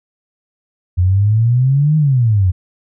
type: exponential two-way sweep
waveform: sine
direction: up then down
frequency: 87.31 to 157.3 to 87.31 Hz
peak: -9 dBFS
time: 0.97-2.52 s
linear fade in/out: 20 ms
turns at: 1.97 s
effects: none